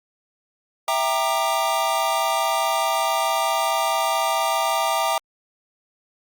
square chord, E half-diminished seventh, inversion none, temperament equal with one note detuned, 659.3 / 784 / 932.3 / 1198 Hz, E5 / G5 / Bb5 / D6, 0 / 0 / 0 / +34 cents, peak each -26 dBFS, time 0.88-5.18 s, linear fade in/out 2 ms, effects Opus 48 kbps

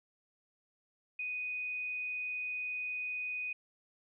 sine tone with frequency modulation, 2489 Hz, D#7, in tune, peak -35 dBFS, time 1.19-3.53 s, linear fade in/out 5 ms, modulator 25 Hz, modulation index 0.27, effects none

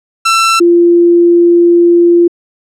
sawtooth / sine tone pair in turn, 1340 / 344.8 Hz, E6 / F4, +28 / -22 cents, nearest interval 2 octaves, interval 2350 cents, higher first, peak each -3 dBFS, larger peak neither, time 0.25-0.6 / 0.6-2.28 s, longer second, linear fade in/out 10 ms, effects low-pass 9000 Hz 12 dB/octave

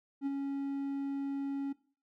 triangle tone with ADSR envelope, 277.2 Hz, C#4, in tune, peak -27 dBFS, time 0.21-1.73 s, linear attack 53 ms, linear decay 28 ms, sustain -4 dB, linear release 11 ms, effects noise-tail reverb RT60 0.4 s tail -18 dB re dry

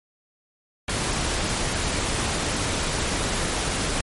pink noise, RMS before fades -25 dBFS, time 0.88-4.01 s, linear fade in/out 5 ms, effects MP3 48 kbps

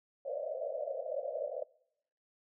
pink band-pass noise, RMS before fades -38 dBFS, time 0.25-1.64 s, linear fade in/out 10 ms, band 510 to 650 Hz, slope 96 dB/octave, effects noise-tail reverb RT60 0.8 s tail -24 dB re dry

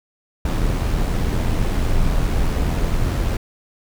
brown noise with amplitude modulation, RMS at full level -17 dBFS, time 0.45-3.37 s, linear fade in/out 5 ms, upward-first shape sine, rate 84.4 Hz, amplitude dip 35%, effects none

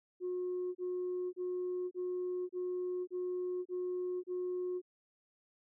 sine tone bursts, 361.9 Hz, F#4, 38 cents flat, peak -33 dBFS, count 8, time 0.2-4.817 s, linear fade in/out 50 ms, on 550 ms, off 31 ms, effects tanh soft clip ceiling -31 dBFS

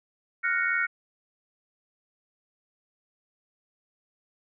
sine chord, Gb major seventh, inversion third, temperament equal, 1396.9 / 1480 / 1864.7 / 2217 Hz, F6 / Gb6 / Bb6 / Db7, 0 / 0 / 0 / 0 cents, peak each -29 dBFS, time 0.43-0.87 s, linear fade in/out 20 ms, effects none

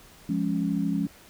sine chord, Db major, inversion first, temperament equal, 174.61 / 207.7 / 277.2 Hz, F3 / Ab3 / Db4, 0 / 0 / 0 cents, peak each -28 dBFS, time 0.29-1.07 s, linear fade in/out 5 ms, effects pink hiss -52 dBFS RMS until 1.29 s

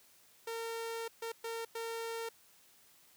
sawtooth tone bursts at uneven times, 457.3 Hz, A#4, 33 cents flat, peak -34 dBFS, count 4, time 0.47-1.08 / 1.22-1.32 / 1.44-1.65 / 1.75-2.29 s, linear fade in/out 5 ms, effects white hiss -64 dBFS RMS until 3.16 s + high-pass 60 Hz 12 dB/octave

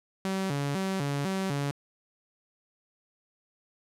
sawtooth tone with vibrato, 164.81 Hz, E3, in tune, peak -24 dBFS, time 0.25-1.71 s, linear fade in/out 0 ms, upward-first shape square, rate 2 Hz, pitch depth 260 cents each way, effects low-pass 11000 Hz 12 dB/octave

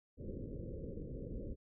pink low-pass noise, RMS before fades -44 dBFS, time 0.17-1.56 s, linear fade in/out 50 ms, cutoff 550 Hz, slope 96 dB/octave, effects none

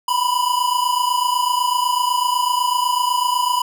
square tone pair together, 975 / 1003 Hz, B5 / B5, -23 / +26 cents, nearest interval unison, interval 49 cents, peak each -20 dBFS, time 0.08-3.62 s, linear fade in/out 5 ms, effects none

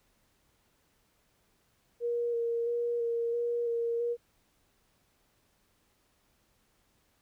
sine tone with vibrato, 470.6 Hz, A#4, 16 cents sharp, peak -28 dBFS, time 2-4.17 s, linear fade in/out 50 ms, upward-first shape square, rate 1.5 Hz, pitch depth 15 cents each way, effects pink hiss -71 dBFS RMS until 7.21 s

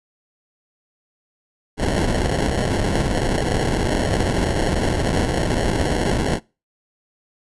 pink noise with sample-and-hold, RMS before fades -20 dBFS, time 1.77-6.4 s, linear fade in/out 50 ms, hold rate 1225 Hz, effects noise-tail reverb RT60 0.3 s tail -24 dB re dry + resampled to 24000 Hz

